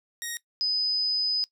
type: tone pair in turn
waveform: 10% pulse / sine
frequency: 1876 / 5008 Hz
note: A#6 / D#8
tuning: +11 / +10 cents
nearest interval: octave + perfect fourth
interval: 1699 cents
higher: second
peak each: -23 dBFS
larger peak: neither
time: 0.22-0.37 / 0.61-1.44 s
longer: second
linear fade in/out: 0 ms
effects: noise-tail reverb RT60 0.1 s tail -19 dB re dry